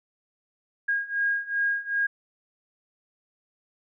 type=beating tone pair; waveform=sine; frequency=1629 / 1631.6 Hz; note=G#6 / G#6; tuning=-34 / -31 cents; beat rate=2.6 Hz; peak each=-28 / -26 dBFS; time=0.88-2.07 s; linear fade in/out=10 ms; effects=none